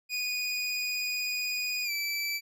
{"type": "tone with pitch glide", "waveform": "25% pulse", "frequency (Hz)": [2471, 2319], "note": ["D#7", "D7"], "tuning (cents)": [-13, -22], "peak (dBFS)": -26, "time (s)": [0.09, 2.41], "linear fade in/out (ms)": 50, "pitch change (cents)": -109, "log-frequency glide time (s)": [1.84, 1.91], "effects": []}